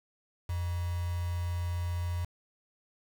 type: tone with quantisation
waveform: sine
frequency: 87.31 Hz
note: F2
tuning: in tune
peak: -30 dBFS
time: 0.49-2.25 s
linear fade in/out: 5 ms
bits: 7
effects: none